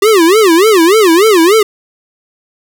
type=tone with vibrato; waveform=square; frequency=380.4 Hz; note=F#4; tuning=48 cents sharp; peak=-5 dBFS; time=0.02-1.63 s; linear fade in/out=5 ms; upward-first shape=sine; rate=3.4 Hz; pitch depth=280 cents each way; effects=none